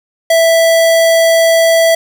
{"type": "tone", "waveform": "square", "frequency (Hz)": 659.3, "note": "E5", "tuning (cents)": 0, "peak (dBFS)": -7, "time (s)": [0.3, 1.95], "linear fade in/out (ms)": 5, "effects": ["8-bit"]}